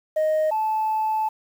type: tone pair in turn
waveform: sine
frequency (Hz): 622.3 / 871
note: D#5 / A5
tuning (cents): 0 / -18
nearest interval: tritone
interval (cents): 582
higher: second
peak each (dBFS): -16 / -19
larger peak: first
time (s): 0.16-0.51 / 0.51-1.29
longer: second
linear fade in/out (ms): 10
effects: tanh soft clip ceiling -17 dBFS + 8-bit